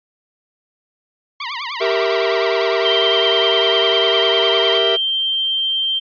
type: tone with vibrato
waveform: 15% pulse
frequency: 1046.5 Hz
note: C6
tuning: in tune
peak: -17 dBFS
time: 1.4-4.78 s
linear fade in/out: 5 ms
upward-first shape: triangle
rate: 9.9 Hz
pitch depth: 250 cents each way
type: chord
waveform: 45% pulse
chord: E diminished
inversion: first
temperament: equal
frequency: 392 / 466.2 / 659.3 Hz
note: G4 / Bb4 / E5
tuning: 0 / 0 / 0 cents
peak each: -20 dBFS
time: 1.8-4.97 s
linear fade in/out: 20 ms
type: tone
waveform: sine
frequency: 3146 Hz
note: G7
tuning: 6 cents sharp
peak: -16 dBFS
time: 2.84-6 s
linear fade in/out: 20 ms
effects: resampled to 11025 Hz